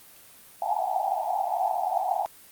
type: band-pass noise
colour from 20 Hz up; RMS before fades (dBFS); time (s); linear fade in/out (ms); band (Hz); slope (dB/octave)
white; -27; 0.62-2.26; 0; 680 to 860; 96
effects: white hiss -51 dBFS RMS until 2.51 s + Opus 32 kbps